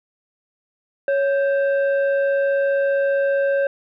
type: tone pair together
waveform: sine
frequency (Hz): 555 / 1569.8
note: C#5 / G6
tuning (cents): +2 / +2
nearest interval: octave + tritone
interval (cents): 1800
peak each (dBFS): -15 / -24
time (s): 1.08-3.67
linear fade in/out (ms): 2
effects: tanh soft clip ceiling -13 dBFS